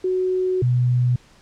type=tone pair in turn; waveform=sine; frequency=370.2 / 123.77 Hz; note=F#4 / B2; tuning=+1 / +4 cents; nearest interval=octave + perfect fifth; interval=1897 cents; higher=first; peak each=-18 / -15 dBFS; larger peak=second; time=0.04-0.62 / 0.62-1.16 s; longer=first; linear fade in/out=5 ms; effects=pink hiss -52 dBFS RMS until 1.41 s + low-pass 7000 Hz 12 dB/octave